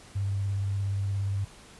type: tone with vibrato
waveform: sine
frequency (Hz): 98.9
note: G2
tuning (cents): +16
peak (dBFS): -26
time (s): 0.15-1.45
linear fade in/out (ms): 10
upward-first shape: sine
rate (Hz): 17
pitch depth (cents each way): 21
effects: pink hiss -51 dBFS RMS until 1.79 s + resampled to 24000 Hz